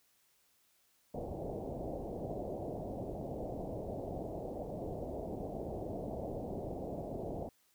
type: low-pass noise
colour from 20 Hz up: white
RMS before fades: -41 dBFS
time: 1.14-7.49 s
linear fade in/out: 2 ms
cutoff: 710 Hz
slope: 48 dB/octave
effects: white hiss -72 dBFS RMS until 7.74 s